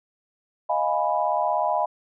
sine chord, F half-diminished seventh, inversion third, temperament equal, 622.3 / 698.5 / 830.6 / 987.8 Hz, Eb5 / F5 / Ab5 / Cb6, 0 / 0 / 0 / 0 cents, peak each -26 dBFS, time 0.69-1.86 s, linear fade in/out 10 ms, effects none

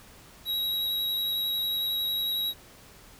square tone with vibrato, 3848 Hz, B7, 46 cents flat, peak -27 dBFS, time 0.45-2.54 s, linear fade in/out 50 ms, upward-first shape sine, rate 11 Hz, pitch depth 12 cents each way, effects pink hiss -52 dBFS RMS until 3.19 s

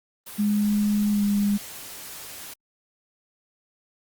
white noise, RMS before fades -39 dBFS, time 0.26-2.54 s, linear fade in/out 10 ms
sine tone with pitch glide, 207.7 to 203.8 Hz, G#3 to G#3, 0 to -32 cents, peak -19 dBFS, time 0.38-1.58 s, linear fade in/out 20 ms, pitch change -32 cents, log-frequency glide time 1.12-1.23 s
effects Opus 32 kbps

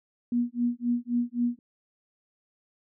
sine tone with tremolo, 240.6 Hz, B3, 45 cents flat, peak -21 dBFS, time 0.32-1.59 s, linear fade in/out 2 ms, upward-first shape sine, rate 3.8 Hz, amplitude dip 100%, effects none

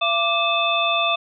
sine tone cluster, 678 / 1175 / 2597 / 3555 Hz, E5 / D6 / E7 / A7, +49 / +1 / -26 / +17 cents, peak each -23 dBFS, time 0.01-1.16 s, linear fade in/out 10 ms, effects none

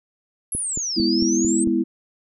sine exponential two-way sweep, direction down then up, 11250 to 4435 to 8380 Hz, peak -23 dBFS, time 0.52-1.64 s, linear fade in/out 2 ms, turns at 1.02 s
click train, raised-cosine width 3 ms, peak -17 dBFS, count 6, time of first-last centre 0.55-1.674 s, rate 4.45 Hz
sine chord, E major, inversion first, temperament just, 206 / 247.2 / 329.6 Hz, G#3 / B3 / E4, -14 / +2 / 0 cents, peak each -24 / -22 / -20 dBFS, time 0.96-1.84 s, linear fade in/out 20 ms
effects none

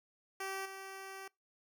10% pulse tone with level steps, 386.4 Hz, G4, 25 cents flat, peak -30 / -37 dBFS, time 0.4-1.28 s, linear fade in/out 5 ms, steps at 0.65 s, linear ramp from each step 10 ms, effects noise-tail reverb RT60 0.2 s tail -24 dB re dry

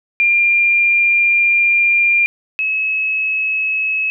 sine tone pair in turn, 2395 / 2577 Hz, D7 / E7, +33 / -40 cents, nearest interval minor second, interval 127 cents, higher second, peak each -10 / -15 dBFS, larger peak first, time 0.2-2.26 / 2.59-4.1 s, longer first, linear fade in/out 0 ms, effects none

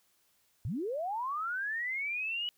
sine linear sweep, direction up, 86.6 to 2960 Hz, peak -32 dBFS, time 0.65-2.49 s, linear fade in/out 0 ms, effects white hiss -71 dBFS RMS until 2.57 s

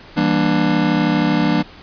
square chord, E half-diminished seventh, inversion none, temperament just, 164.81 / 197.78 / 237.3 / 296.7 Hz, E3 / G3 / Bb3 / D4, 0 / +16 / +31 / +18 cents, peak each -21 / -21 / -21 / -19 dBFS, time 0.16-1.63 s, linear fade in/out 20 ms, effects pink hiss -41 dBFS RMS until 1.82 s + resampled to 11025 Hz

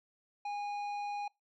triangle tone with tanh clipping, 820 Hz, G#5, 22 cents flat, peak -37 dBFS, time 0.45-1.28 s, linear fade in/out 5 ms, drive 14 dB, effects noise-tail reverb RT60 0.2 s tail -25 dB re dry

